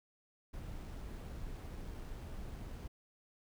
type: noise with sample-and-hold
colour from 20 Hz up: brown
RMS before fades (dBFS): -45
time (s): 0.53-2.88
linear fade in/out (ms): 10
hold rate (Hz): 11025
effects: none